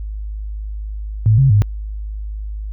sine tone with pitch steps, 108.7 / 135 / 103.5 Hz, A2 / C#3 / G#2, -21 / -45 / -5 cents, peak -8 dBFS, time 1.26-1.62 s, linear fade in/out 0 ms, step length 120 ms, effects added 52 Hz sine -23 dBFS peak until 2.72 s

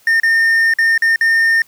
triangle tone with dropouts, 1819 Hz, A#6, 43 cents flat, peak -8 dBFS, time 0.07-1.62 s, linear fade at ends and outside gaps 2 ms, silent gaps 0.2-0.233 / 0.738-0.786 / 0.978-1.021 / 1.16-1.21 s, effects white hiss -51 dBFS RMS until 1.67 s

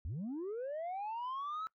sine linear sweep, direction up, 63.1 to 1318.5 Hz, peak -35 dBFS, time 0.05-1.67 s, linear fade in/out 0 ms, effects noise-tail reverb RT60 0.1 s tail -22 dB re dry + tanh soft clip ceiling -36 dBFS

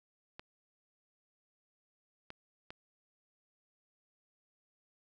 clicks, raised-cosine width 0.3 ms, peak -29 dBFS, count 3, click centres 0.395 / 2.304 / 2.705 s, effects none

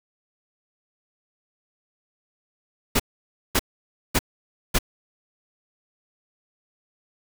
pink noise bursts, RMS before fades -19 dBFS, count 4, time 2.95-4.788 s, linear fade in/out 10 ms, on 47 ms, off 550 ms, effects none

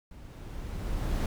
brown noise with level ramp, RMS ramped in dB -47 to -27 dBFS, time 0.11-1.26 s, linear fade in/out 2 ms, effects none

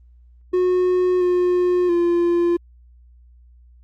triangle tone with pitch steps, 363.8 / 358.3 / 345.5 Hz, F#4 / F4 / F4, -29 / +44 / -19 cents, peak -13 dBFS, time 0.53-2.57 s, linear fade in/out 10 ms, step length 680 ms, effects added 60 Hz sine -46 dBFS peak until 3.83 s + Opus 24 kbps

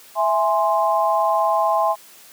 sine chord, E augmented, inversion none, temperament equal, 659.3 / 830.6 / 1046.5 Hz, E5 / G#5 / B#5, 0 / 0 / 0 cents, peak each -20 dBFS, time 0.15-1.96 s, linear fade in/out 50 ms, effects white hiss -46 dBFS RMS until 2.32 s + high-pass 200 Hz 12 dB/octave

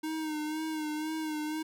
square tone with vibrato, 310 Hz, D#4, 6 cents flat, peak -33 dBFS, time 0.03-1.63 s, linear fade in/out 10 ms, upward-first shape sine, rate 2 Hz, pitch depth 40 cents each way, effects none

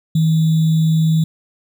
sine tone with sample-and-hold, 160 Hz, D#3, 49 cents sharp, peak -11 dBFS, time 0.15-1.24 s, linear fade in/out 5 ms, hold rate 3675 Hz, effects none

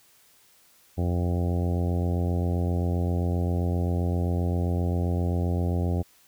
harmonic tone, 87.6 Hz, F2, 6 cents sharp, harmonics 1 / 2 / 3 / 4 / 5 / 6 / 7 / 8 / 9, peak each -24 / -30 / -34 / -36 / -38 / -40 / -41 / -42 / -43 dBFS, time 0.97-6.03 s, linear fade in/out 20 ms, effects white hiss -59 dBFS RMS until 6.27 s

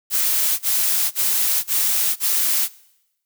blue noise bursts, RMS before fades -19 dBFS, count 5, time 0.1-2.686 s, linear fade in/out 50 ms, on 490 ms, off 34 ms, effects noise-tail reverb RT60 0.9 s tail -22 dB re dry

